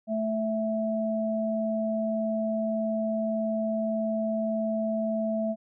sine tone pair together, 220 / 658.3 Hz, A3 / E5, 0 / -3 cents, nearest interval octave + perfect fifth, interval 1897 cents, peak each -28 dBFS, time 0.07-5.56 s, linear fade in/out 50 ms, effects none

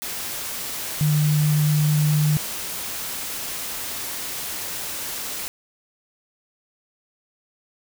sine tone in noise, 150.8 Hz, D3, 46 cents sharp, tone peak -16 dBFS, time 1.01-2.37 s, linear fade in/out 0 ms, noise white, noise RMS -30 dBFS, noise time 0.02-5.48 s, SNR +11 dB, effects none

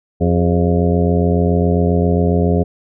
harmonic tone with a mistuned harmonic, 87.31 Hz, F2, in tune, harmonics 1 / 2 / 3 / 4 / 5 / 6 / 7 / 8, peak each -16 / -16 / -21 / -27 / -19 / -24 / -26 / -26 dBFS, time 0.2-2.64 s, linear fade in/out 20 ms, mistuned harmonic 5, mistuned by -78 cents, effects none

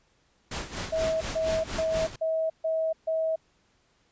pink noise with tremolo, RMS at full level -32 dBFS, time 0.51-2.16 s, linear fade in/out 5 ms, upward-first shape sine, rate 4.2 Hz, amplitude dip 75%
sine tone bursts, 643 Hz, E5, 43 cents flat, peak -24 dBFS, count 6, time 0.92-3.36 s, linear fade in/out 10 ms, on 290 ms, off 140 ms
effects pink hiss -67 dBFS RMS until 4.11 s + resampled to 16000 Hz

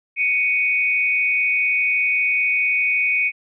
sine tone pair together, 2234 / 2489 Hz, C#7 / D#7, +13 / 0 cents, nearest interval major second, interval 187 cents, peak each -19 dBFS, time 0.16-3.32 s, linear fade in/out 50 ms, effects none

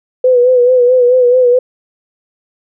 sine tone with vibrato, 498.2 Hz, B4, 15 cents sharp, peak -5 dBFS, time 0.24-1.59 s, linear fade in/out 5 ms, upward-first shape sine, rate 4.6 Hz, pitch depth 51 cents each way, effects none

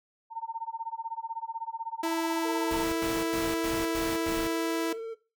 sine tone with tremolo, 908 Hz, A#5, 46 cents flat, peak -29 dBFS, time 0.3-2.87 s, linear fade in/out 50 ms, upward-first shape sine, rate 16 Hz, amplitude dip 85%
sawtooth tone, 329.6 Hz, E4, in tune, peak -24 dBFS, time 2.03-4.93 s, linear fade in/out 5 ms
triangle tone with vibrato, 452.3 Hz, A4, 48 cents sharp, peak -31 dBFS, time 2.44-5.15 s, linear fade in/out 20 ms, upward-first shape triangle, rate 17 Hz, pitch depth 21 cents each way
pink noise bursts, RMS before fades -37 dBFS, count 6, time 2.71-4.47 s, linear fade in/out 0 ms, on 210 ms, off 100 ms
effects noise-tail reverb RT60 0.3 s tail -17 dB re dry

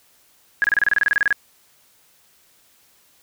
sine tone bursts, 1661.2 Hz, G#6, in tune, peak -13 dBFS, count 15, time 0.62-1.327 s, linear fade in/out 0 ms, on 21 ms, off 28 ms, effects white hiss -57 dBFS RMS until 3.22 s

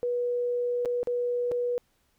sine tone with dropouts, 486.5 Hz, B4, 26 cents flat, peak -25 dBFS, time 0.03-1.78 s, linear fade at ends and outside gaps 0 ms, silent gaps 0.85-0.857 / 1.031-1.072 / 1.514-1.518 s, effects pink hiss -70 dBFS RMS until 2.18 s

